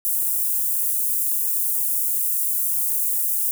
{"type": "high-pass noise", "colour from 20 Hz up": "white", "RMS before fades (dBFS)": -22, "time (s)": [0.05, 3.51], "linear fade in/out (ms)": 0, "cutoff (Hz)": 9500, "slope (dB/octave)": 24, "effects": []}